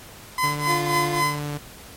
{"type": "tone with tremolo", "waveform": "30% pulse", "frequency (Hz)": 1018, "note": "C6", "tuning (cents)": -48, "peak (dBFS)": -15, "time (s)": [0.38, 1.39], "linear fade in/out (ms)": 2, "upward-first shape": "triangle", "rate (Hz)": 3.8, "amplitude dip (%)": 95}
{"type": "tone with vibrato", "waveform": "sawtooth", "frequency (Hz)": 146.83, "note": "D3", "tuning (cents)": 0, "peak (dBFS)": -23, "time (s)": [0.43, 1.58], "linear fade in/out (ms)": 10, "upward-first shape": "triangle", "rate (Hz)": 1.5, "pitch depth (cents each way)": 10}
{"type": "tone", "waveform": "25% pulse", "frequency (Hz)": 349.2, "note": "F4", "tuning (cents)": 0, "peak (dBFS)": -21, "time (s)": [0.66, 1.24], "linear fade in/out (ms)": 50}
{"effects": ["pink hiss -43 dBFS RMS until 1.96 s", "MP3 64 kbps"]}